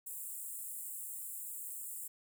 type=high-pass noise; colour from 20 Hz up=pink; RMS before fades=-44 dBFS; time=0.06-2.08 s; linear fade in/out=10 ms; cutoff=7500 Hz; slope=96 dB/octave; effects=none